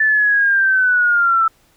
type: linear sweep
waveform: sine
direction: down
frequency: 1760 to 1318.5 Hz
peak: -11 dBFS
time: 0-1.48 s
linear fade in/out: 5 ms
effects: pink hiss -56 dBFS RMS until 1.76 s